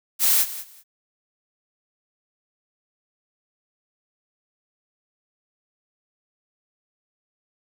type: noise with echo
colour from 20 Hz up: blue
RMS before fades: -18 dBFS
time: 0.19-0.46 s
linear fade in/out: 50 ms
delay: 190 ms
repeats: 2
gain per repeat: -15 dB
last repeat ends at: 0.84 s
effects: none